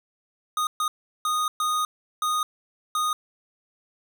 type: tone bursts at uneven times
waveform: square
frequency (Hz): 1238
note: D#6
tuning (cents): -9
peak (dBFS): -23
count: 6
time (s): 0.57-0.67 / 0.8-0.88 / 1.25-1.48 / 1.6-1.85 / 2.22-2.43 / 2.95-3.13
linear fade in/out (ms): 2
effects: none